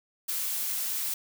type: noise with ADSR envelope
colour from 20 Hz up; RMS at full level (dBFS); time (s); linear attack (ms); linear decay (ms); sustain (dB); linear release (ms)
blue; -28; 0.28-1.14; 16; 4; -3; 4
effects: none